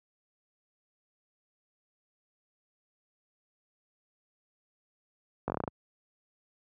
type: slowing click train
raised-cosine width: 1 ms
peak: -17 dBFS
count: 8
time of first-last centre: 5.48-5.678 s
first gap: 19 ms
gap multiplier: 1.13
effects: high-pass 80 Hz 12 dB/octave